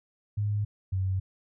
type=tone pair in turn; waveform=sine; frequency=103.83 / 94.74 Hz; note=G#2 / F#2; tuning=0 / +41 cents; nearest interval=major second; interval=159 cents; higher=first; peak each=-25 dBFS; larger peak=neither; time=0.37-0.65 / 0.92-1.2 s; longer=neither; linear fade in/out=10 ms; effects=none